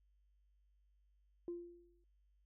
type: tone with exponential decay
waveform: sine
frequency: 346.4 Hz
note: F4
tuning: 14 cents flat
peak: -38 dBFS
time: 1.48-2.04 s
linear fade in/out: 1 ms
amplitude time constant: 120 ms
effects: tanh soft clip ceiling -35 dBFS + added 50 Hz sine -70 dBFS peak until 2.45 s